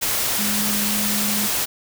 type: tone in noise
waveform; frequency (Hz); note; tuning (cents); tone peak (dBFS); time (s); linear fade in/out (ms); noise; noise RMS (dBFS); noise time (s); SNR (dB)
sine; 207.7; G#3; 0; -25; 0.38-1.48; 20; white; -22; 0.01-1.66; -6
effects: none